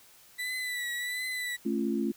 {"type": "tone with vibrato", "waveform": "35% pulse", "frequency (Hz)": 1975.5, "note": "B6", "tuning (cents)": 0, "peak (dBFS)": -30, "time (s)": [0.38, 1.57], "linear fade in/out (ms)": 20, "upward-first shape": "triangle", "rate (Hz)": 1.4, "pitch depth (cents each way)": 50}
{"type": "chord", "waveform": "sine", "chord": "A augmented", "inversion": "none", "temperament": "just", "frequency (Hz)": [220, 275, 343.8], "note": ["A3", "C#4", "E#4"], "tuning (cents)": [0, -14, -27], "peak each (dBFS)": [-30, -32, -32], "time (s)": [1.65, 2.12], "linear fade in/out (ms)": 10}
{"effects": ["white hiss -57 dBFS RMS until 2.16 s"]}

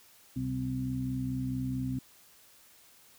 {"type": "harmonic tone with a mistuned harmonic", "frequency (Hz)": 64.6, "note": "C2", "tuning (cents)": -21, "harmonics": [1, 2, 3, 4], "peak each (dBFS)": [-44, -34, -44, -33], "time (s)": [0.36, 1.99], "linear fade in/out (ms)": 5, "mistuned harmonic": 1, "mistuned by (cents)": 87, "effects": ["white hiss -59 dBFS RMS until 3.18 s"]}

